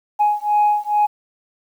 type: beating tone pair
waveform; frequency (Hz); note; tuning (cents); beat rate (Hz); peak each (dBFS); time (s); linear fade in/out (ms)
sine; 834 / 836.3; G#5 / G#5; +7 / +12; 2.3; -16; 0.19-1.07; 20
effects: tanh soft clip ceiling -9 dBFS + 8-bit